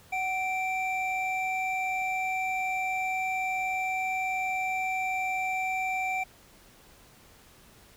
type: tone pair together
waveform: triangle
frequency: 749.8 / 2349 Hz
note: F#5 / D7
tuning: +23 / 0 cents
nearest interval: octave + minor sixth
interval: 1977 cents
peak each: -28 / -29 dBFS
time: 0.12-6.24 s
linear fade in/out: 10 ms
effects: pink hiss -56 dBFS RMS until 7.96 s